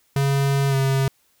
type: tone with pitch glide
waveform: square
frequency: 138.59 to 135.03 Hz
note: C#3 to C#3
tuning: 0 to -45 cents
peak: -18 dBFS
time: 0.16-1.08 s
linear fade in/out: 2 ms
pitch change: -45 cents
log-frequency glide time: 0.69-0.75 s
effects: white hiss -63 dBFS RMS until 1.4 s